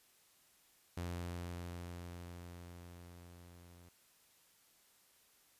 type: tone with level ramp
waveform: sawtooth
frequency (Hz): 87.31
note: F2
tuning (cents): 0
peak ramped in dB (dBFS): -35 to -54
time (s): 0.97-3.89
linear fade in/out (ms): 5
effects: white hiss -69 dBFS RMS until 5.59 s + resampled to 32000 Hz